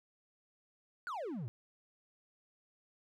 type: exponential sweep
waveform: triangle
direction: down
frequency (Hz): 1544 to 103.83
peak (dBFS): -36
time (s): 1.07-1.48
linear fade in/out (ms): 0
effects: none